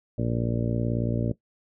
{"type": "harmonic tone", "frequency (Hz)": 58.27, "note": "A#1", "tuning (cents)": 0, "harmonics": [1, 2, 3, 4, 5, 6, 7, 8, 9, 10], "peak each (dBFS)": [-36, -27, -33, -30, -33, -36, -41, -36, -46, -36], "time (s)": [0.18, 1.32], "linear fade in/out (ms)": 5, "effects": ["noise-tail reverb RT60 0.1 s tail -17 dB re dry"]}